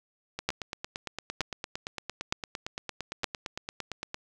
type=two click trains; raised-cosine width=0.2 ms; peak=-17 / -9 dBFS; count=34 / 4; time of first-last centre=0.39-4.144 / 0.49-3.242 s; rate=8.79 / 1.09 Hz; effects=none